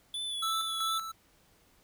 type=tone with vibrato; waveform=square; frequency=3452 Hz; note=A7; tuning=34 cents flat; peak=-34 dBFS; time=0.14-0.98 s; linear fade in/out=2 ms; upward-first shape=sine; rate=2.7 Hz; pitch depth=33 cents each way
type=tone with tremolo; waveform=square; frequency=1318.5 Hz; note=E6; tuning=in tune; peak=-31 dBFS; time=0.42-1.12 s; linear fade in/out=10 ms; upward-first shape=square; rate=2.6 Hz; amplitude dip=55%
effects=pink hiss -65 dBFS RMS until 1.83 s